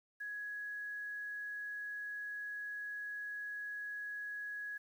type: tone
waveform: sine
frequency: 1672 Hz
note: G#6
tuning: 11 cents sharp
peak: -40 dBFS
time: 0.2-4.78 s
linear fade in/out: 10 ms
effects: 11-bit